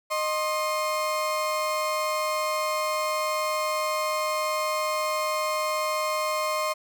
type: tone pair together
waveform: 35% pulse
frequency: 618 / 1061.3 Hz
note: D#5 / C6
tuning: -12 / +24 cents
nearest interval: major sixth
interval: 936 cents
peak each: -26 dBFS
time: 0.1-6.74 s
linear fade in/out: 20 ms
effects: none